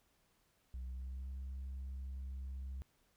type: tone with pitch glide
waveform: sine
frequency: 63.1 to 66.28 Hz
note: B1 to C2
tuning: +38 to +23 cents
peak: -39 dBFS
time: 0.74-2.82 s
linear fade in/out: 0 ms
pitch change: +85 cents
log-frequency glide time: 0.86-1.31 s
effects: tanh soft clip ceiling -40 dBFS + pink hiss -75 dBFS RMS until 3.16 s